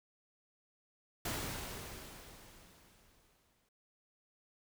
pink noise with exponential decay, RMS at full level -37 dBFS, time 1.25-3.69 s, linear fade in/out 5 ms, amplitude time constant 530 ms, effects none

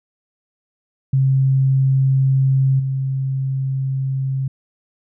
sine tone with level steps, 133.9 Hz, C3, 40 cents sharp, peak -12 / -18 dBFS, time 1.13-4.48 s, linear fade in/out 5 ms, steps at 2.79 s, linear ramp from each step 10 ms, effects none

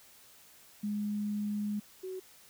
sine tone pair in turn, 207.7 / 374.1 Hz, G#3 / F#4, 0 / +19 cents, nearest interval minor seventh, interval 1019 cents, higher second, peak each -31 / -37 dBFS, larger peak first, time 0.83-1.8 / 2.03-2.2 s, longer first, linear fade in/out 10 ms, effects white hiss -58 dBFS RMS until 2.49 s

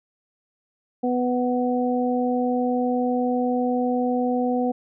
harmonic tone, 248 Hz, B3, 7 cents sharp, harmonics 1 / 2 / 3, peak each -22 / -25 / -27 dBFS, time 1.03-4.72 s, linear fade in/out 10 ms, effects none

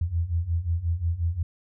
sine beating tone pair, 81.3 / 86.9 Hz, E2 / F2, -23 / -8 cents, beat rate 5.6 Hz, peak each -28 / -25 dBFS, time 0.01-1.43 s, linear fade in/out 5 ms, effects none

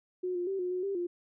sine tone with pitch steps, 364.4 / 353.2 / 387.6 / 360.4 / 364.9 / 394.8 / 350.5 Hz, F#4 / F4 / G4 / F#4 / F#4 / G4 / F4, -26 / +20 / -20 / -45 / -24 / +12 / +6 cents, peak -30 dBFS, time 0.23-1.07 s, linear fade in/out 10 ms, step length 120 ms, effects none

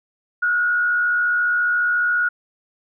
sine tone with frequency modulation, 1445 Hz, F#6, 41 cents flat, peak -16 dBFS, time 0.42-2.29 s, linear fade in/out 10 ms, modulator 74.4 Hz, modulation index 0.51, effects none

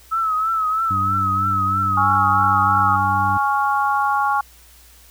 sine tone with vibrato, 1298 Hz, E6, 27 cents flat, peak -17 dBFS, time 0.11-2.97 s, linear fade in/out 20 ms, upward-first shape triangle, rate 3.1 Hz, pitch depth 70 cents each way
harmonic tone, 97.7 Hz, G2, 5 cents flat, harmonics 1 / 2 / 3, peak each -24 / -30 / -34 dBFS, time 0.9-3.38 s, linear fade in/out 10 ms
sine chord, Db major, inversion second, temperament equal, 830.6 / 1108.7 / 1396.9 Hz, Ab5 / Db6 / F6, 0 / 0 / 0 cents, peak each -19 / -20 / -23 dBFS, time 1.97-4.41 s, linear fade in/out 5 ms
effects added 60 Hz sine -49 dBFS peak until 5.1 s + white hiss -49 dBFS RMS until 5.1 s

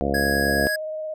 harmonic tone, 69.8 Hz, C#2, 13 cents sharp, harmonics 1 / 2 / 3 / 4 / 5 / 6 / 7 / 8 / 9 / 10, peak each -29 / -33 / -28 / -29 / -31 / -32 / -28 / -30 / -33 / -29 dBFS, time 0.01-0.67 s, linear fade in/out 0 ms
square tone, 1661.2 Hz, G#6, in tune, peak -23 dBFS, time 0.14-0.76 s, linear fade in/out 5 ms
sine tone with vibrato, 623 Hz, D#5, 2 cents sharp, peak -27 dBFS, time 0.48-1.14 s, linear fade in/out 5 ms, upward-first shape sine, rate 18 Hz, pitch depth 15 cents each way
effects none

